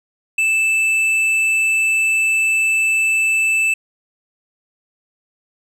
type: tone with hard clipping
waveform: sine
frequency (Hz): 2637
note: E7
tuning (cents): 0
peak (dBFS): -15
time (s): 0.38-3.74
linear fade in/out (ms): 5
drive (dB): 6
effects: none